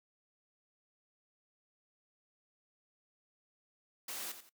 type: noise with echo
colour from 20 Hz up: white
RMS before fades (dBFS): -42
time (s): 4.08-4.32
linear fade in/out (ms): 5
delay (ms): 87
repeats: 2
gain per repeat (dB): -10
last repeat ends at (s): 4.494
effects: noise-tail reverb RT60 0.1 s tail -20 dB re dry + high-pass 200 Hz 12 dB/octave